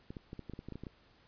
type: clicks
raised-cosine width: 3 ms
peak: -30 dBFS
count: 12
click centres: 0.105 / 0.168 / 0.331 / 0.393 / 0.497 / 0.536 / 0.591 / 0.686 / 0.723 / 0.756 / 0.836 / 0.868 s
effects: pink hiss -65 dBFS RMS until 1.27 s + resampled to 11025 Hz